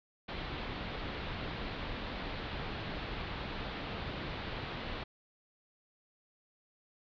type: low-pass noise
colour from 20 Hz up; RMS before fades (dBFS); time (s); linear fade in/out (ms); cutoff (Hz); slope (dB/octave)
pink; -40; 0.28-5.04; 10; 4200; 48
effects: none